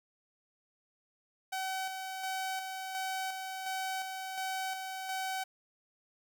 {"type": "tone with tremolo", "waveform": "sawtooth", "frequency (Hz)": 760, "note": "F#5", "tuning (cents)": 46, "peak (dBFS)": -30, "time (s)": [1.52, 5.44], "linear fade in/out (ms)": 10, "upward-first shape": "square", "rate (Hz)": 1.4, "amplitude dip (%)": 40, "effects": ["10-bit"]}